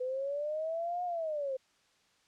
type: linear two-way sweep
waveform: sine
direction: up then down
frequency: 498.6 to 722 to 515 Hz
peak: -32 dBFS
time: 0-1.57 s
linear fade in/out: 10 ms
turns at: 1.04 s
effects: white hiss -69 dBFS RMS until 2.27 s + low-pass 6000 Hz 12 dB/octave